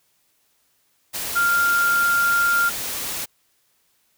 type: tone in noise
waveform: sine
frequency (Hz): 1395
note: F6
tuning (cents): -2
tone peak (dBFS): -16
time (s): 1.35-2.7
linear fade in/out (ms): 20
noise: white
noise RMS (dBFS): -28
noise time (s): 1.13-3.26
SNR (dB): +9
effects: white hiss -65 dBFS RMS until 4.17 s